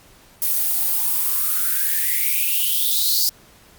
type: noise with high-pass filter sweep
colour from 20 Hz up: violet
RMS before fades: -19 dBFS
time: 0.42-3.29 s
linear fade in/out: 0 ms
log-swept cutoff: 560 to 4800 Hz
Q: 8.7
effects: pink hiss -50 dBFS RMS until 3.78 s + Opus 48 kbps